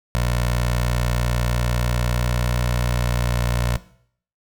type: tone with notch filter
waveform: 15% pulse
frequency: 60.2 Hz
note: B1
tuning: 44 cents flat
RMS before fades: -21 dBFS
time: 0.15-3.77 s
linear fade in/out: 0 ms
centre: 270 Hz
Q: 1
effects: noise-tail reverb RT60 0.6 s tail -17 dB re dry